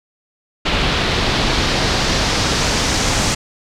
pink noise with low-pass filter sweep, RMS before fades -17 dBFS, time 0.65-3.35 s, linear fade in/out 10 ms, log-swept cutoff 3500 to 6800 Hz, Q 1.6, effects none

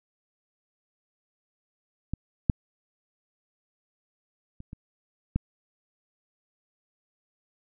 clicks, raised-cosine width 5 ms, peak -17 / -7 / -29 / -27 / -12 dBFS, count 5, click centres 2.136 / 2.498 / 4.604 / 4.731 / 5.36 s, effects none

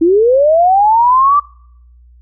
sine linear sweep, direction up, 314.8 to 1181 Hz, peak -6 dBFS, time 0.01-1.4 s, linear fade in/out 10 ms, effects noise-tail reverb RT60 0.7 s tail -26 dB re dry + added 60 Hz sine -40 dBFS peak until 2.21 s

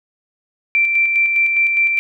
sine tone with tremolo, 2349 Hz, D7, in tune, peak -11 dBFS, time 0.75-1.99 s, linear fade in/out 0 ms, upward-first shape square, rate 4.9 Hz, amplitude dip 35%, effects none

